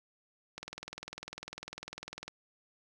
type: click train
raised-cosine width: 0.2 ms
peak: -24 dBFS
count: 35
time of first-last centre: 0.58-2.28 s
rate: 20 Hz
effects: none